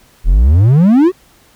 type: exponential sweep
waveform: triangle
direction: up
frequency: 36.71 to 392 Hz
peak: -3 dBFS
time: 0.24-1.12 s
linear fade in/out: 50 ms
effects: pink hiss -48 dBFS RMS until 1.55 s